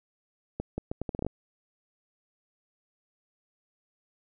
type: accelerating click train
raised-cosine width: 2 ms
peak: -18 dBFS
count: 10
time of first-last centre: 0.6-1.266 s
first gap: 180 ms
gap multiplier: 0.75
effects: none